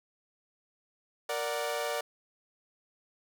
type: chord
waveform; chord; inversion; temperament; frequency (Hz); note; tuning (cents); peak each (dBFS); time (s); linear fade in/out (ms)
sawtooth; Bb augmented; none; equal; 466.2 / 587.3 / 740; Bb4 / D5 / F#5; 0 / 0 / 0; -32 / -30 / -34; 1.29-2.01; 5
effects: none